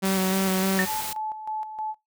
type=tone with vibrato; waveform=sawtooth; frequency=190 Hz; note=F#3; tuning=46 cents sharp; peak=-18 dBFS; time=0.02-0.86 s; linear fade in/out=20 ms; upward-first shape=square; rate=3.3 Hz; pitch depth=18 cents each way
type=noise; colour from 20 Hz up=white; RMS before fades=-32 dBFS; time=0.05-1.13 s; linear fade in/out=2 ms
type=tone with exponential decay; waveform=sine; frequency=1816 Hz; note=A#6; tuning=46 cents flat; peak=-18 dBFS; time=0.79-0.93 s; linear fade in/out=0 ms; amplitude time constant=29 ms
type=tone with tremolo; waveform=sine; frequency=865 Hz; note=A5; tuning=30 cents flat; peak=-27 dBFS; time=0.85-1.95 s; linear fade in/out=50 ms; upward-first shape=square; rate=3.2 Hz; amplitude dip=60%
effects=noise-tail reverb RT60 0.2 s tail -23 dB re dry